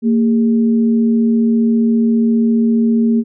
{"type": "tone pair together", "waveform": "sine", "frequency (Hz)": [228.7, 407.2], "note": ["A#3", "G#4"], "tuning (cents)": [-33, -34], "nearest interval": "minor seventh", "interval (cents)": 999, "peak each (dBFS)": [-10, -22], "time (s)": [0.02, 3.24], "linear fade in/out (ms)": 50, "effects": []}